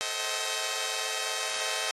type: chord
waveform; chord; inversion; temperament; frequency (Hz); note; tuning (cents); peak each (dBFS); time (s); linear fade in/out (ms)
5% pulse; A diminished seventh; none; just; 440 / 528 / 633.6 / 760.3; A4 / C5 / Eb5 / Gb5; 0 / +16 / +31 / +47; -27 / -26 / -23 / -26; 0.01-1.91; 0
effects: AAC 32 kbps